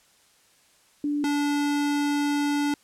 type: tone pair in turn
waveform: sine / square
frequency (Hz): 292 / 289.6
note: D4 / D4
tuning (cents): -10 / -24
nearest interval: unison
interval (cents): 14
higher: first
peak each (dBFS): -23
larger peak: neither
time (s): 1.04-1.24 / 1.24-2.74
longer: second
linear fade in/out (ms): 2
effects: white hiss -60 dBFS RMS until 2.83 s + low-pass 10000 Hz 12 dB/octave